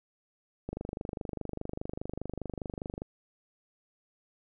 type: click train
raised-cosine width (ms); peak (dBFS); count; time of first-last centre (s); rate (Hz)
2; -22; 59; 0.69-3.019; 24.9
effects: none